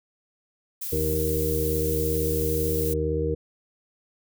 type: noise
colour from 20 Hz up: violet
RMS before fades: -32 dBFS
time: 0.81-2.94 s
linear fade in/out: 10 ms
type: harmonic tone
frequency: 77.78 Hz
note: D#2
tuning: in tune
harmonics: 1 / 2 / 4 / 5 / 6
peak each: -28 / -31 / -32 / -33 / -26 dBFS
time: 0.92-3.35 s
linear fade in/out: 10 ms
effects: none